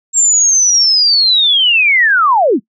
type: linear sweep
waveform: sine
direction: down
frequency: 7520 to 180.4 Hz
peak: -7 dBFS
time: 0.13-2.6 s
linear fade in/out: 50 ms
effects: noise-tail reverb RT60 0.1 s tail -22 dB re dry